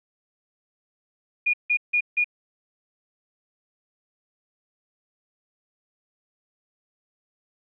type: tone bursts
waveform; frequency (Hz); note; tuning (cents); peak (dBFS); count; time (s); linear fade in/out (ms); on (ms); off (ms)
sine; 2439; D#7; -35; -18; 4; 1.46-2.244; 10; 76; 160
effects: none